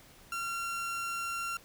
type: tone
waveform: 30% pulse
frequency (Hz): 1373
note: F6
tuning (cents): -30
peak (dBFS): -31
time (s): 0.32-1.57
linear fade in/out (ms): 2
effects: pink hiss -57 dBFS RMS until 1.64 s